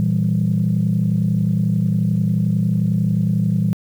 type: chord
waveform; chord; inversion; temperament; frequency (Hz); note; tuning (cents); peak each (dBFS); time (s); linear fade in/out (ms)
sine; E diminished; second; equal; 116.54 / 164.81 / 196; Bb2 / E3 / G3; 0 / 0 / 0; -19 / -18 / -19; 0-3.73; 0
effects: tanh soft clip ceiling -8 dBFS + 8-bit